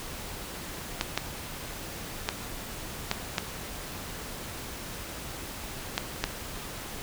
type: clicks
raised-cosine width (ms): 0.2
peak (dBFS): -8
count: 7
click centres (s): 1.011 / 1.176 / 2.289 / 3.114 / 3.382 / 5.979 / 6.24
effects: pink hiss -39 dBFS RMS until 7.02 s